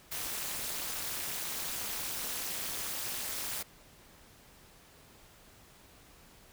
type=noise with amplitude modulation; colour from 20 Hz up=white; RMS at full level=-33 dBFS; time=0.11-3.63 s; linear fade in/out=10 ms; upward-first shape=sine; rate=233 Hz; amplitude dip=100%; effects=pink hiss -58 dBFS RMS until 6.52 s